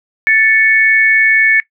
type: tone pair together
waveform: sine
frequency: 1760 / 2219 Hz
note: A6 / C#7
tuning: 0 / +1 cents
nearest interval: major third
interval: 401 cents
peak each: -10 dBFS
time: 0.27-1.6 s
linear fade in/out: 0 ms
effects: noise-tail reverb RT60 0.1 s tail -19 dB re dry